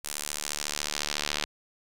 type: tone with band-pass filter sweep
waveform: sawtooth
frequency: 74 Hz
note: D2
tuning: 14 cents sharp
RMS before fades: -33 dBFS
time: 0.04-1.45 s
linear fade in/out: 10 ms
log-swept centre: 9600 to 3900 Hz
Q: 1.1
effects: none